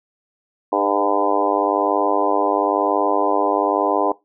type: harmonic tone with a mistuned harmonic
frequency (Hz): 101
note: G#2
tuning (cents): -48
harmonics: 3 / 4 / 5 / 6 / 7 / 8 / 9 / 10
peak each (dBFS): -24 / -24 / -24 / -24 / -24 / -24 / -24 / -24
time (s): 0.72-4.12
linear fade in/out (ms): 5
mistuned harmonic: 5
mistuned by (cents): -17
effects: noise-tail reverb RT60 0.2 s tail -20 dB re dry